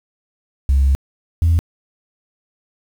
sine tone pair in turn, 67.9 / 83.23 Hz, C#2 / E2, -35 / +17 cents, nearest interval major third, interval 352 cents, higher second, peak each -9 dBFS, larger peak neither, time 0.69-0.95 / 1.42-1.59 s, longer first, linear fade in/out 0 ms, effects tanh soft clip ceiling -8 dBFS + 7-bit

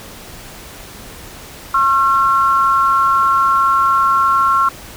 sine tone pair together, 1082 / 1362 Hz, C#6 / F6, -42 / -44 cents, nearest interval major third, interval 398 cents, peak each -13 dBFS, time 1.74-4.69 s, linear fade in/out 5 ms, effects pink hiss -35 dBFS RMS until 4.96 s

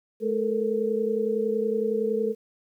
sine tone cluster, 215 / 438 / 468.8 Hz, A3 / A4 / A#4, -40 / -8 / +10 cents, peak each -30 / -25 / -28 dBFS, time 0.2-2.35 s, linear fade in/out 50 ms, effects 10-bit

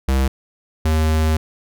square tone pair in turn, 66.4 / 78.62 Hz, C2 / D#2, +26 / +19 cents, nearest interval minor third, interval 293 cents, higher second, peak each -15 dBFS, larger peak neither, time 0.08-0.28 / 0.85-1.37 s, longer second, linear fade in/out 5 ms, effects none

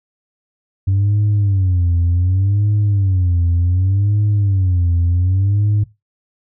sine tone with vibrato, 94.6 Hz, F#2, 39 cents sharp, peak -10 dBFS, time 0.87-5.84 s, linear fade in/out 10 ms, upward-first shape sine, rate 0.67 Hz, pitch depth 170 cents each way, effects noise-tail reverb RT60 0.2 s tail -17 dB re dry + tanh soft clip ceiling -10 dBFS

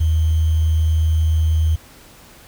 sine tone with sample-and-hold, 79.8 Hz, D#2, 44 cents sharp, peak -13 dBFS, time 0-1.76 s, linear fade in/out 10 ms, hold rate 3150 Hz, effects pink hiss -45 dBFS RMS until 2.47 s

